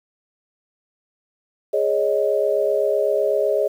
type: chord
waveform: sine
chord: Ab suspended fourth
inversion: none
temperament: equal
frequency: 415.3 / 554.4 / 622.3 Hz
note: Ab4 / Db5 / Eb5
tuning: 0 / 0 / 0 cents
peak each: -21 dBFS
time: 1.73-3.68 s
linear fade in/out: 10 ms
effects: 8-bit